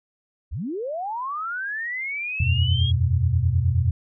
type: linear sweep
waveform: sine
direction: up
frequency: 44.88 to 3322 Hz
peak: -26 dBFS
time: 0.51-2.92 s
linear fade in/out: 20 ms
type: chord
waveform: sine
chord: E suspended second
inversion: none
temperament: equal with one note detuned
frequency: 83.12 / 92.5 / 123.47 Hz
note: E2 / F#2 / B2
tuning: +15 / 0 / 0 cents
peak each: -22 dBFS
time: 2.4-3.91 s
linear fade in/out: 5 ms
effects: none